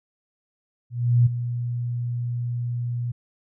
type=tone with ADSR envelope; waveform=sine; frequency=120.6 Hz; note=B2; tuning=41 cents flat; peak=-12 dBFS; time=0.9-3.12 s; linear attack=360 ms; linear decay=15 ms; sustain=-12 dB; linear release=10 ms; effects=none

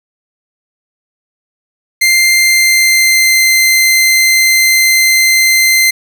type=tone with pitch glide; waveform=sawtooth; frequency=2093 to 2077 Hz; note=C7 to C7; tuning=0 to -13 cents; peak=-3 dBFS; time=2.01-5.91 s; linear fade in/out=10 ms; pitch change=-13 cents; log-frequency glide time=2.34-3.49 s; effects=7-bit

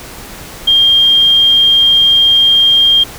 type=tone; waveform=sine; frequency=3207 Hz; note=G7; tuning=39 cents sharp; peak=-5 dBFS; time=0.67-3.04 s; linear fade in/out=10 ms; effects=pink hiss -30 dBFS RMS until 3.18 s

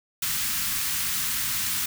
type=band-stop noise; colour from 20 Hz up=white; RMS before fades=-27 dBFS; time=0.22-1.86 s; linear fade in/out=5 ms; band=250 to 1100 Hz; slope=24 dB/octave; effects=none

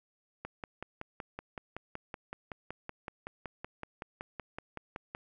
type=click train; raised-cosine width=0.5 ms; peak=-24 dBFS; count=26; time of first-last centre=0.45-5.149 s; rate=5.32 Hz; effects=none

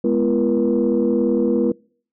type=tone cluster; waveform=sine; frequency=210.9 / 248.4 / 339.4 / 479 Hz; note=G#3 / B3 / F4 / A#4; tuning=+27 / +10 / -49 / +47 cents; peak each=-20 dBFS; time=0.04-1.72 s; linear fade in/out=5 ms; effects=noise-tail reverb RT60 0.5 s tail -26 dB re dry + tanh soft clip ceiling -8 dBFS

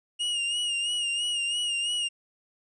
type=tone with vibrato; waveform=45% pulse; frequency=2852 Hz; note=F7; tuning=36 cents sharp; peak=-26 dBFS; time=0.19-2.09 s; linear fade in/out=20 ms; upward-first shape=sine; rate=3 Hz; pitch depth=46 cents each way; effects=resampled to 22050 Hz

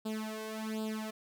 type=tone with flanger; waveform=sawtooth; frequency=218 Hz; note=A3; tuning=16 cents flat; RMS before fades=-38 dBFS; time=0.05-1.11 s; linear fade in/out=10 ms; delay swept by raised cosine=0.24 to 1.94 ms; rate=1.3 Hz; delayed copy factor=+0.9; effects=none

